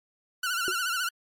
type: tone with vibrato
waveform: sawtooth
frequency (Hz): 1429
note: F6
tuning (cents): +39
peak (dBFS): -23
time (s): 0.43-1.09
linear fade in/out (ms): 5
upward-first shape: sine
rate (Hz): 14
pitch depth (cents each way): 99
type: tone with exponential decay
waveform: sine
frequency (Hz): 370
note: F#4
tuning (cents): 0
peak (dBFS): -25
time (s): 0.68-0.77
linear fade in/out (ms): 0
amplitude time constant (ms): 18
effects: MP3 64 kbps